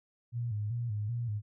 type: tone with vibrato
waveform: sine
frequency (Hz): 111.7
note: A2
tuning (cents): +27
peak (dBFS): -31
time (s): 0.32-1.42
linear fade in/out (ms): 50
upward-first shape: square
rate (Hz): 2.6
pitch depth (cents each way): 110
effects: none